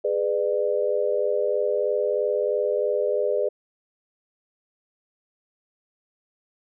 sine chord, G# diminished, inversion none, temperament just, 415.3 / 498.4 / 598 Hz, G#4 / B4 / D5, 0 / +16 / +31 cents, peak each -25 dBFS, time 0.04-3.49 s, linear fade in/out 10 ms, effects none

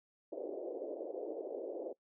white band-pass noise, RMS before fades -42 dBFS, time 0.32-1.93 s, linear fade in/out 5 ms, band 320 to 600 Hz, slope 48 dB/octave, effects noise-tail reverb RT60 0.1 s tail -21 dB re dry

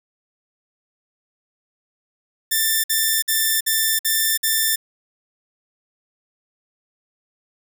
5% pulse tone bursts, 1780 Hz, A6, 20 cents sharp, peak -6 dBFS, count 6, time 2.51-4.76 s, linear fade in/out 10 ms, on 330 ms, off 54 ms, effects none

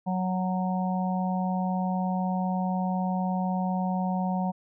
harmonic tone, 184.8 Hz, F#3, 2 cents flat, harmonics 1 / 3 / 4 / 5, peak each -26 / -38 / -32 / -35 dBFS, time 0.06-4.52 s, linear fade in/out 20 ms, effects none

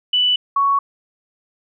sine tone pair in turn, 2975 / 1114.4 Hz, F#7 / C#6, +9 / +9 cents, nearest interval octave + perfect fourth, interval 1700 cents, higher first, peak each -13 dBFS, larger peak neither, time 0.13-0.36 / 0.56-0.79 s, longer neither, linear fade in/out 5 ms, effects none

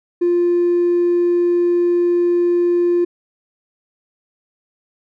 sine tone with hard clipping, 349.2 Hz, F4, in tune, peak -13 dBFS, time 0.21-3.05 s, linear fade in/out 10 ms, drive 1 dB, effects none

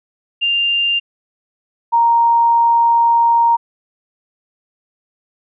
sine tone pair in turn, 2794 / 932.4 Hz, F7 / A#5, 0 / 0 cents, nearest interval octave + perfect fifth, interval 1900 cents, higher first, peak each -13 / -9 dBFS, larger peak second, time 0.41-1 / 1.92-3.57 s, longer second, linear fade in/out 20 ms, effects none

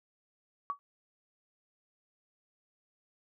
sine tone with exponential decay, 1135 Hz, C#6, 41 cents sharp, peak -27 dBFS, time 0.7-0.79 s, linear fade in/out 0 ms, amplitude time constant 18 ms, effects none

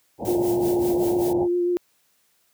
white low-pass noise, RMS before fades -29 dBFS, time 0.18-1.48 s, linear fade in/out 50 ms, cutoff 880 Hz, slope 96 dB/octave
blue noise with tremolo, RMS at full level -35 dBFS, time 0.25-1.33 s, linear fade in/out 0 ms, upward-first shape sine, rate 5.2 Hz, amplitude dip 75%
sine tone with vibrato, 352.1 Hz, F4, 14 cents sharp, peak -19 dBFS, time 0.28-1.77 s, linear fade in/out 0 ms, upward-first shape triangle, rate 7.2 Hz, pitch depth 20 cents each way
effects white hiss -65 dBFS RMS until 2.53 s + high-pass 80 Hz 12 dB/octave

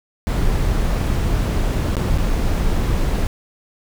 brown noise with dropouts, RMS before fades -18 dBFS, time 0.27-3.27 s, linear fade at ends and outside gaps 0 ms, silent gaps 1.955-1.968 / 2.177-2.184 s, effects none

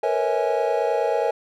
triangle tone cluster, 455.6 / 484.9 / 548 / 643 / 831 Hz, A#4 / B4 / C#5 / E5 / G#5, -40 / -32 / -20 / -43 / +1 cents, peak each -24 dBFS, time 0.03-1.31 s, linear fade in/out 5 ms, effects none

